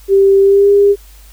sine tone with pitch glide, 392 to 403.3 Hz, G4 to G4, 0 to +49 cents, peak -5 dBFS, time 0.08-0.96 s, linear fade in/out 50 ms, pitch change +49 cents, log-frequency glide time 0.41-0.7 s, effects added 50 Hz sine -37 dBFS peak until 1.32 s + white hiss -45 dBFS RMS until 1.32 s

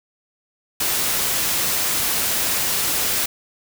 white noise, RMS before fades -21 dBFS, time 0.8-3.26 s, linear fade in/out 5 ms, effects none

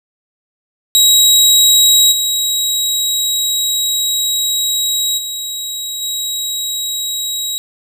25% pulse tone with level steps, 3834 Hz, A#7, 48 cents sharp, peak -3 / -10 / -17 / -14 dBFS, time 0.95-7.58 s, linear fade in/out 0 ms, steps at 2.11 / 5.17 / 6.01 s, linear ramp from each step 20 ms, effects none

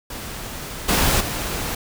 pink noise with level steps, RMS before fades -32 / -18 / -26 dBFS, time 0.1-1.75 s, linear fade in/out 5 ms, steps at 0.88 / 1.2 s, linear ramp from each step 10 ms, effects none

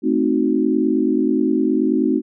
sine chord, A diminished seventh, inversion none, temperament equal, 220 / 261.6 / 311.1 / 370 Hz, A3 / C4 / Eb4 / Gb4, 0 / 0 / 0 / 0 cents, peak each -22 / -19 / -19 / -22 dBFS, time 0.02-2.22 s, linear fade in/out 50 ms, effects none

